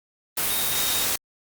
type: tone in noise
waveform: sine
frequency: 3729 Hz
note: A#7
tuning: in tune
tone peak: -29 dBFS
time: 0.5-1.05 s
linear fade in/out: 5 ms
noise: white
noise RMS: -24 dBFS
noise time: 0.37-1.16 s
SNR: -8 dB
effects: Opus 32 kbps